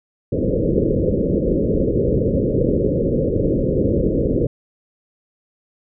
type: low-pass noise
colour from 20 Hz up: white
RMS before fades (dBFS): -18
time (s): 0.32-4.47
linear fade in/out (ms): 5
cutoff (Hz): 550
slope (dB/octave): 96
effects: none